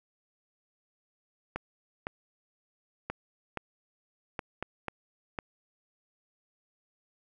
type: clicks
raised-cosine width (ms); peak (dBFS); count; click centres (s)
0.5; -18; 8; 1.56 / 2.069 / 3.1 / 3.573 / 4.392 / 4.626 / 4.883 / 5.388
effects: 10-bit